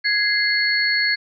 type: tone cluster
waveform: sine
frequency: 1664 / 2081 / 4374 Hz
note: G#6 / C7 / C#8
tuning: +3 / -10 / -24 cents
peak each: -21 dBFS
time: 0.04-1.16 s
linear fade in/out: 20 ms
effects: none